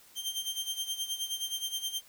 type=tone with tremolo; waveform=sawtooth; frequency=3155 Hz; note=G7; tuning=10 cents sharp; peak=-27 dBFS; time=0.15-2.02 s; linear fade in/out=50 ms; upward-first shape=sine; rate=9.5 Hz; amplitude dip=75%; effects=white hiss -58 dBFS RMS until 2.08 s